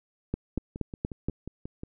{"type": "two click trains", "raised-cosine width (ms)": 3, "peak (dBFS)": [-15, -24], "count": [5, 8], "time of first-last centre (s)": [[0.34, 1.286], [0.58, 1.834]], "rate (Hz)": [4.23, 5.58], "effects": []}